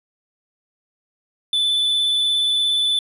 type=tone with vibrato; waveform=triangle; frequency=3500 Hz; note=A7; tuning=10 cents flat; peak=-15 dBFS; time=1.53-2.99 s; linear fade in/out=2 ms; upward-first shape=square; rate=17 Hz; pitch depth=12 cents each way; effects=resampled to 32000 Hz